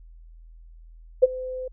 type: tone with ADSR envelope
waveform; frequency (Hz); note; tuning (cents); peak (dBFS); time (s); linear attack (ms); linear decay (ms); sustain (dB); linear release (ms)
sine; 512; C5; -38; -8; 1.22-1.68; 16; 26; -21; 5
effects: added 41 Hz sine -44 dBFS peak until 1.72 s